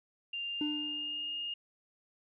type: tone with pitch glide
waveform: sine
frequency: 2794 to 2838 Hz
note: F7 to F7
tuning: 0 to +27 cents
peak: -35 dBFS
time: 0.33-1.54 s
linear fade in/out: 5 ms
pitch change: +27 cents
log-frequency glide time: 0.43-1.21 s
type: tone with exponential decay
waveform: triangle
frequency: 298.8 Hz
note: D4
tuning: 30 cents sharp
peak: -28 dBFS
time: 0.61-1.49 s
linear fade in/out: 2 ms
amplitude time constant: 190 ms
effects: none